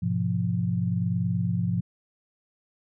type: chord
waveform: sine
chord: F diminished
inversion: first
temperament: just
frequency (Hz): 104.77 / 125.72 / 174.61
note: Ab2 / Cb3 / F3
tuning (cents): +16 / +31 / 0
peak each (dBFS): -28 / -29 / -26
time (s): 0.02-1.81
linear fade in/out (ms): 10
effects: none